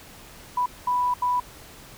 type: tone bursts at uneven times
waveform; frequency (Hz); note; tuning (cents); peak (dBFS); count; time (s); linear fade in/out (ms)
sine; 987.8; B5; 0; -20; 3; 0.57-0.66 / 0.87-1.14 / 1.22-1.4; 5
effects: pink hiss -46 dBFS RMS until 1.97 s